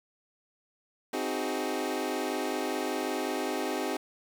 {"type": "chord", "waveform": "25% pulse", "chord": "Ab dominant seventh", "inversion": "first", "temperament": "equal", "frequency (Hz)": [261.6, 311.1, 370, 415.3], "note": ["C4", "Eb4", "Gb4", "Ab4"], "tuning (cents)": [0, 0, 0, 0], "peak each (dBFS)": -32, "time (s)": [1.13, 3.97], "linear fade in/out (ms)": 5, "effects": ["8-bit"]}